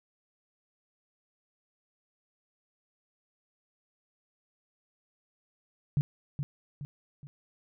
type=tone with echo; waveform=sine; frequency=143 Hz; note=D3; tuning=46 cents flat; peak=-22 dBFS; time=5.97-6.01 s; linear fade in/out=0 ms; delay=420 ms; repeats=3; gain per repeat=-7 dB; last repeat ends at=7.27 s; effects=none